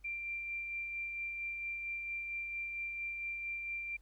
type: tone with tremolo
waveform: sine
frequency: 2365 Hz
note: D7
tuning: 12 cents sharp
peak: -36 dBFS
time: 0.04-3.97 s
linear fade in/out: 10 ms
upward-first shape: sine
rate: 4.4 Hz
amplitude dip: 30%
effects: added 50 Hz sine -59 dBFS peak until 4.01 s + pink hiss -74 dBFS RMS until 4.01 s